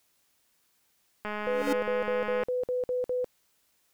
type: click train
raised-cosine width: 0.5 ms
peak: -20 dBFS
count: 250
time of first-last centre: 1.25-2.436 s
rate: 210 Hz
type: tone with exponential growth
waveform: square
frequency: 283.9 Hz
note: C#4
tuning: 41 cents sharp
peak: -25 dBFS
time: 1.39-1.73 s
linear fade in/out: 5 ms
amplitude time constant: 73 ms
type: tone bursts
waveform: sine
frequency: 499.7 Hz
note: B4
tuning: 20 cents sharp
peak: -26 dBFS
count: 9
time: 1.47-3.244 s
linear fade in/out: 0 ms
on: 150 ms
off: 53 ms
effects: white hiss -70 dBFS RMS until 3.93 s